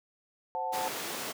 sine chord, F# diminished, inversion second, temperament equal, 523.3 / 740 / 880 Hz, C5 / F#5 / A5, 0 / 0 / 0 cents, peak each -38 / -35 / -33 dBFS, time 0.55-0.88 s, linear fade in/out 0 ms
pink high-pass noise, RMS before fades -37 dBFS, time 0.72-1.33 s, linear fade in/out 20 ms, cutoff 310 Hz, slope 12 dB/octave
effects none

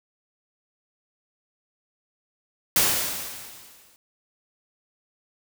white noise with exponential decay, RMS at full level -18 dBFS, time 2.76-3.96 s, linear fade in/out 1 ms, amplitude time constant 260 ms, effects none

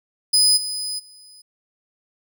30% pulse tone with level steps, 5000 Hz, D#8, 8 cents sharp, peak -10 / -22 / -41 dBFS, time 0.33-1.42 s, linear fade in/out 10 ms, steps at 0.56 / 0.98 s, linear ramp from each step 20 ms, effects none

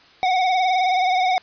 square tone with vibrato, 740 Hz, F#5, in tune, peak -17 dBFS, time 0.23-1.38 s, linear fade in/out 0 ms, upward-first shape sine, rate 19 Hz, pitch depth 49 cents each way, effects white hiss -50 dBFS RMS until 1.42 s + resampled to 11025 Hz

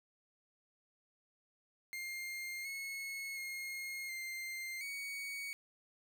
40% pulse tone with pitch steps, 2114 / 2184 / 2143 / 2097 / 2241 Hz, C7 / C#7 / C7 / C7 / C#7, +17 / -26 / +41 / +3 / +18 cents, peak -40 dBFS, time 1.93-5.53 s, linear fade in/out 0 ms, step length 720 ms, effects none

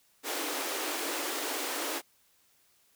pink high-pass noise, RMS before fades -34 dBFS, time 0.23-2.02 s, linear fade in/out 50 ms, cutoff 270 Hz, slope 96 dB/octave, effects white hiss -67 dBFS RMS until 2.95 s

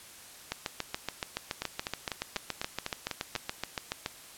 two click trains, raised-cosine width 0.2 ms, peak -14 / -15 dBFS, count 26 / 8, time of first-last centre 0.52-4.061 / 1.62-3.361 s, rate 7.06 / 4.02 Hz, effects white hiss -50 dBFS RMS until 4.37 s + low-pass 12000 Hz 12 dB/octave

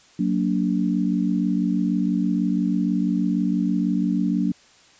sine chord, Gb augmented, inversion none, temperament just, 185 / 231.2 / 289.1 Hz, Gb3 / Bb3 / D4, 0 / -14 / -27 cents, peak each -22 / -24 / -24 dBFS, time 0.19-4.52 s, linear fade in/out 5 ms, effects white hiss -53 dBFS RMS until 4.99 s + resampled to 16000 Hz

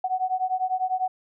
sine beating tone pair, 740 / 750 Hz, F#5 / F#5, 0 / +23 cents, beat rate 10 Hz, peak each -26 dBFS, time 0.04-1.08 s, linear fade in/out 5 ms, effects none

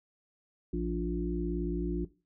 harmonic tone with a mistuned harmonic, 58.4 Hz, A#1, 4 cents sharp, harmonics 1 / 3 / 5 / 6, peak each -35 / -35 / -35 / -35 dBFS, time 0.73-2.05 s, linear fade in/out 5 ms, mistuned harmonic 1, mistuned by -42 cents, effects noise-tail reverb RT60 0.3 s tail -17 dB re dry

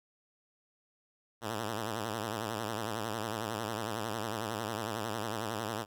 5% pulse tone with vibrato, 110 Hz, A2, in tune, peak -23 dBFS, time 1.41-5.86 s, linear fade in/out 50 ms, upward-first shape triangle, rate 11 Hz, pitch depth 150 cents each way, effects none

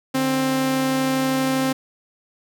sawtooth tone pair together, 148 / 263.4 Hz, D3 / C4, +14 / +12 cents, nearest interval minor seventh, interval 998 cents, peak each -26 / -15 dBFS, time 0.14-1.73 s, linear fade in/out 10 ms, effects none

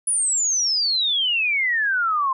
sine exponential sweep, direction down, 10000 to 1033 Hz, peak -18 dBFS, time 0.07-2.33 s, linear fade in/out 5 ms, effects none

